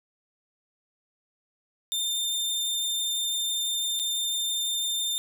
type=tone with dropouts; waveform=sawtooth; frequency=3606 Hz; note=A7; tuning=42 cents sharp; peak=-23 dBFS; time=1.92-5.18 s; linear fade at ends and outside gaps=0 ms; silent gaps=3.992-3.997 s; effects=none